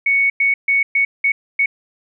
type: tone bursts at uneven times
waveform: sine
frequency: 2222 Hz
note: C#7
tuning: 4 cents sharp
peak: -12 dBFS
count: 6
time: 0.06-0.3 / 0.4-0.54 / 0.68-0.83 / 0.95-1.05 / 1.24-1.32 / 1.59-1.66 s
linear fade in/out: 5 ms
effects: none